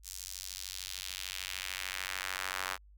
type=tone with high-pass filter sweep; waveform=sawtooth; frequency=93.4 Hz; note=F#2; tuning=17 cents sharp; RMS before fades=-40 dBFS; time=0.03-2.78 s; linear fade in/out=50 ms; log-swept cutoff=6500 to 1200 Hz; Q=1.3; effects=added 50 Hz sine -55 dBFS peak until 2.97 s